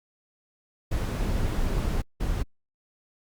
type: noise bursts at uneven times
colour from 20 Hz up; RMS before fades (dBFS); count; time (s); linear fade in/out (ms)
brown; -26; 2; 0.91-2.02 / 2.2-2.43; 10
effects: Opus 48 kbps